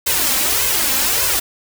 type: noise with flanger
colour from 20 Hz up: white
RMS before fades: -17 dBFS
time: 0.06-1.4 s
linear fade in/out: 10 ms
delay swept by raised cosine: 1.9 to 3.8 ms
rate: 1.7 Hz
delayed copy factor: +0.85
effects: none